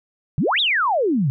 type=exponential two-way sweep; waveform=sine; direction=up then down; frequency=123.47 to 3921 to 123.47 Hz; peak=-16 dBFS; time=0.38-1.3 s; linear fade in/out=0 ms; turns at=0.6 s; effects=none